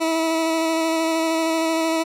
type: tone with vibrato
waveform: 20% pulse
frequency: 324.5 Hz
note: E4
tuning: 27 cents flat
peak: -14 dBFS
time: 0-2.04 s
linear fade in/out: 20 ms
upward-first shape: square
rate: 13 Hz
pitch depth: 13 cents each way
effects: low-pass 11000 Hz 12 dB/octave